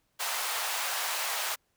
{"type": "high-pass noise", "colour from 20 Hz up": "pink", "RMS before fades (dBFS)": -32, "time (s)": [0.19, 1.56], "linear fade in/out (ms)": 20, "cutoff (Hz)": 700, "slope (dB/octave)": 24, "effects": ["pink hiss -74 dBFS RMS until 1.76 s"]}